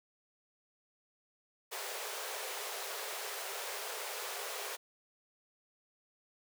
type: high-pass noise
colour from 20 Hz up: pink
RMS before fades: -41 dBFS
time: 1.71-4.77 s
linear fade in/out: 20 ms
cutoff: 390 Hz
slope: 96 dB/octave
effects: none